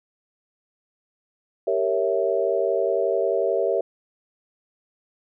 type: chord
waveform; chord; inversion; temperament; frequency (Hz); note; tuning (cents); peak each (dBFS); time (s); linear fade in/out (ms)
sine; G diminished seventh; none; equal with one note detuned; 392 / 463.5 / 554.4 / 659.3; G4 / Bb4 / Db5 / Fb5; 0 / -10 / 0 / 0; -25; 1.67-3.81; 5
effects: none